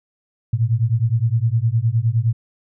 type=beating tone pair; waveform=sine; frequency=110 / 119.7 Hz; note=A2 / A#2; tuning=0 / +46 cents; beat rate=9.7 Hz; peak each=-18 dBFS; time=0.53-2.33 s; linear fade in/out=5 ms; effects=none